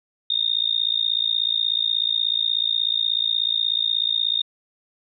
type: tone with amplitude modulation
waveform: sine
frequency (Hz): 3672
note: A#7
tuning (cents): -27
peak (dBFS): -15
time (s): 0.3-4.42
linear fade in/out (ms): 5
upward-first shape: sine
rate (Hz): 56.5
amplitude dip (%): 100
effects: none